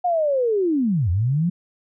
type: linear two-way sweep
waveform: sine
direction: down then up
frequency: 729 to 82 to 181.6 Hz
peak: -17 dBFS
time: 0.04-1.5 s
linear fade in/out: 10 ms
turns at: 1.1 s
effects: none